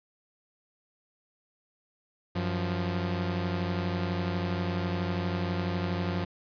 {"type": "tone pair together", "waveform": "sawtooth", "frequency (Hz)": [93.5, 174.83], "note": ["F#2", "F3"], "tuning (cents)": [19, 2], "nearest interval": "major seventh", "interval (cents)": 1083, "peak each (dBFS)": -27, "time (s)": [2.35, 6.25], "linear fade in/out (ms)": 10, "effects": ["resampled to 11025 Hz"]}